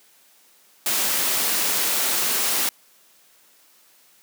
white noise, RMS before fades -22 dBFS, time 0.86-2.69 s, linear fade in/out 2 ms, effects white hiss -56 dBFS RMS until 4.22 s + high-pass 200 Hz 12 dB/octave

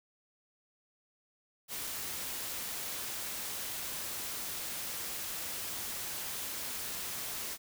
white noise, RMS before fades -39 dBFS, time 1.68-7.58 s, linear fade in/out 50 ms, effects none

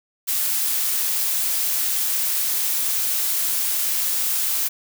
blue noise, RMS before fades -22 dBFS, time 0.27-4.69 s, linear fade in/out 20 ms, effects none

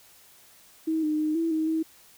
sine tone with pitch steps, 319.4 / 305.7 / 307.9 / 329.6 / 315.6 / 320.4 Hz, D#4 / D#4 / D#4 / E4 / D#4 / E4, +45 / -30 / -18 / 0 / +25 / -49 cents, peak -23 dBFS, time 0.87-1.83 s, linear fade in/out 10 ms, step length 160 ms, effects white hiss -55 dBFS RMS until 2.17 s

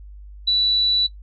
sine tone, 3951 Hz, B7, in tune, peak -15 dBFS, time 0.47-1.07 s, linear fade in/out 10 ms, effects noise-tail reverb RT60 0.1 s tail -17 dB re dry + added 50 Hz sine -37 dBFS peak until 1.22 s

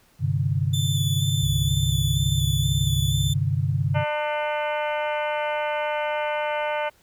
sine chord, G suspended fourth, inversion none, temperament equal with one note detuned, 98 / 130.81 / 149.05 Hz, G2 / C3 / D3, 0 / 0 / +26 cents, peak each -25 / -24 / -25 dBFS, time 0.19-4.05 s, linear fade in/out 50 ms
sawtooth tone with vibrato, 3500 Hz, A7, 10 cents flat, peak -25 dBFS, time 0.73-3.34 s, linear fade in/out 10 ms, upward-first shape square, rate 2.1 Hz, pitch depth 17 cents each way
sine tone, 65.41 Hz, C2, in tune, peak -27 dBFS, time 1.42-3.33 s, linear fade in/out 5 ms
harmonic tone, 299.7 Hz, D4, 35 cents sharp, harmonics 2 / 3 / 4 / 5 / 6 / 7 / 8 / 9 / 10, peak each -26 / -28 / -38 / -33 / -44 / -35 / -38 / -43 / -40 dBFS, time 3.94-6.9 s, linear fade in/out 20 ms
effects pink hiss -59 dBFS RMS until 7.02 s

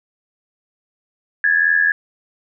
sine tone pair together, 1661.2 / 1744.4 Hz, G#6 / A6, 0 / -15 cents, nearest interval minor second, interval 85 cents, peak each -14 / -17 dBFS, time 1.44-1.92 s, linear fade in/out 2 ms, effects none

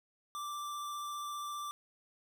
square tone with vibrato, 1174.7 Hz, D6, in tune, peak -39 dBFS, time 0.35-1.71 s, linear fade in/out 0 ms, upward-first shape triangle, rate 15 Hz, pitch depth 11 cents each way, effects none

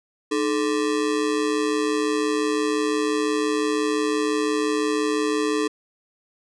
square ring-modulated tone, 368 Hz, F#4, 9 cents flat, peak -18 dBFS, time 0.31-5.68 s, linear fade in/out 10 ms, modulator 62.9 Hz, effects resampled to 22050 Hz

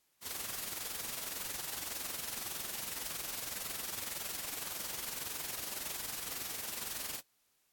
white noise with amplitude modulation, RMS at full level -38 dBFS, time 0.21-7.22 s, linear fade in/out 50 ms, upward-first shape sine, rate 21.8 Hz, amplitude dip 55%, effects white hiss -75 dBFS RMS until 7.72 s + AAC 64 kbps

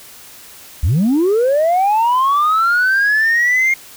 sine linear sweep, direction up, 62.5 to 2139 Hz, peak -9 dBFS, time 0.83-3.74 s, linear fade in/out 5 ms, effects tanh soft clip ceiling -9 dBFS + white hiss -39 dBFS RMS until 3.96 s

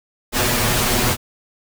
pink noise with comb filter, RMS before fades -18 dBFS, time 0.32-1.17 s, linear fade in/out 50 ms, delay 8.2 ms, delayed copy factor +0.9, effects none

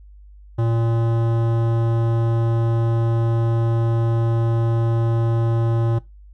sine tone with hard clipping, 115.2 Hz, A#2, 20 cents flat, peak -19 dBFS, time 0.58-5.99 s, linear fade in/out 10 ms, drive 16 dB, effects noise-tail reverb RT60 0.2 s tail -19 dB re dry + added 50 Hz sine -41 dBFS peak until 6.33 s

